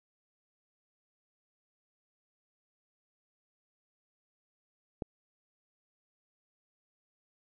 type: click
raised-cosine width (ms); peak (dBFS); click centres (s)
2; -21; 5.022
effects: none